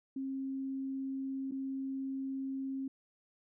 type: tone with dropouts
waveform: sine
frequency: 268.3 Hz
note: C4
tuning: 44 cents sharp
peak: -35 dBFS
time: 0.16-2.88 s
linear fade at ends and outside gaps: 5 ms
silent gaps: 1.512-1.519 s
effects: none